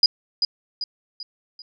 sine tone with echo, 4918 Hz, D#8, 21 cents flat, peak -10 dBFS, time 0.03-0.06 s, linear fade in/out 2 ms, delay 390 ms, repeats 4, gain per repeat -7 dB, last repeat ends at 1.62 s, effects none

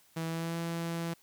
sawtooth tone with pitch glide, 163.4 to 167.61 Hz, E3 to E3, -15 to +29 cents, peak -29 dBFS, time 0.16-1.14 s, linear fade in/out 10 ms, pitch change +44 cents, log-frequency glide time 0.26-0.57 s, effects white hiss -64 dBFS RMS until 1.22 s

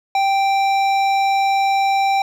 triangle tone with hard clipping, 784 Hz, G5, in tune, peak -16 dBFS, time 0.15-2.22 s, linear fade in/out 2 ms, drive 16 dB, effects none

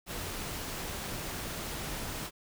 pink noise, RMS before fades -38 dBFS, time 0.06-2.31 s, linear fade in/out 50 ms, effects none

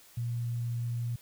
sine tone, 118.8 Hz, A#2, 33 cents sharp, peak -30 dBFS, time 0.17-1.16 s, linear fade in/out 5 ms, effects white hiss -57 dBFS RMS until 1.21 s

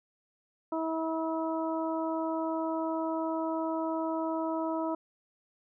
harmonic tone, 322.8 Hz, E4, 36 cents flat, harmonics 1 / 2 / 3 / 4, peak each -32 / -34 / -36 / -41 dBFS, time 0.72-4.95 s, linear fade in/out 5 ms, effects none

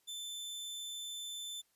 sawtooth tone, 3533 Hz, A7, 6 cents sharp, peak -38 dBFS, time 0.07-1.62 s, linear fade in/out 20 ms, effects white hiss -75 dBFS RMS until 1.75 s + resampled to 32000 Hz

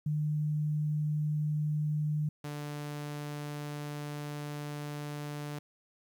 sine / sawtooth tone pair in turn, 151 / 147.13 Hz, D3 / D3, +48 / +4 cents, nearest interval unison, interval 44 cents, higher first, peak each -28 / -33 dBFS, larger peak first, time 0.06-2.29 / 2.44-5.59 s, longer second, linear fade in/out 5 ms, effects 11-bit

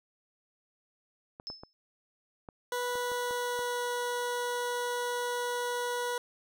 clicks, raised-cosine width 1 ms, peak -30 dBFS, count 8, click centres 1.399 / 1.501 / 1.635 / 2.488 / 2.955 / 3.117 / 3.309 / 3.591 s
sine tone with exponential decay, 5240 Hz, E8, 11 cents flat, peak -34 dBFS, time 1.47-1.73 s, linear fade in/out 0 ms, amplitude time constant 55 ms
20% pulse tone with pitch glide, 490.7 to 487 Hz, B4 to B4, -11 to -24 cents, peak -26 dBFS, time 2.72-6.18 s, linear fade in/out 2 ms, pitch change -13 cents, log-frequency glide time 2.82-3.88 s
effects none

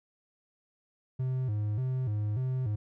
triangle tone with vibrato, 116.54 Hz, A#2, in tune, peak -26 dBFS, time 1.19-2.76 s, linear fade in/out 10 ms, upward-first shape square, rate 1.7 Hz, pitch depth 180 cents each way, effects none

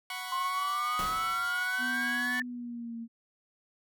15% pulse chord, F# suspended fourth, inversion none, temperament equal, 740 / 987.8 / 1108.7 Hz, F#5 / B5 / C#6, 0 / 0 / 0 cents, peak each -34 / -36 / -33 dBFS, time 0.1-2.4 s, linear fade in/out 2 ms
sine exponential sweep, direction up, 1055 to 1777 Hz, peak -29 dBFS, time 0.32-2.42 s, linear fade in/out 2 ms
pink noise with exponential decay, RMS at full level -37 dBFS, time 0.99-1.78 s, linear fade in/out 0 ms, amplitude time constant 170 ms
sine tone with pitch glide, 246.9 to 230.4 Hz, B3 to A#3, 0 to -20 cents, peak -36 dBFS, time 1.78-3.08 s, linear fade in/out 50 ms, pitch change -120 cents, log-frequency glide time 2.44-2.97 s
effects none

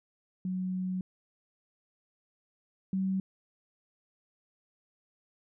sine tone pair in turn, 185 / 190.53 Hz, F#3 / G3, 0 / -49 cents, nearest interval minor second, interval 51 cents, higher second, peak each -30 / -27 dBFS, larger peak second, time 0.45-1.01 / 2.93-3.2 s, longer first, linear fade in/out 2 ms, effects none

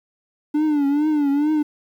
triangle tone with vibrato, 293.7 Hz, D4, in tune, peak -14 dBFS, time 0.54-1.63 s, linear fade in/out 10 ms, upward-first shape triangle, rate 2.3 Hz, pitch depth 110 cents each way, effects 9-bit

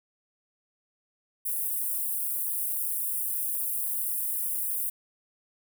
white high-pass noise, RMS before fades -30 dBFS, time 1.45-4.9 s, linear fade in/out 10 ms, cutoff 9300 Hz, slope 48 dB/octave, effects none

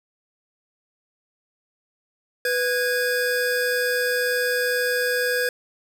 square tone pair together, 494.4 / 1643 Hz, B4 / G#6, +2 / -19 cents, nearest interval octave + major sixth, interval 2079 cents, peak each -24 / -24 dBFS, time 2.45-5.49 s, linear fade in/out 2 ms, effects none

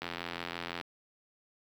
click train, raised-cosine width 0.3 ms, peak -20 dBFS, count 69, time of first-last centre 0.02-0.812 s, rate 85.9 Hz, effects high-pass 80 Hz 12 dB/octave + 8-bit

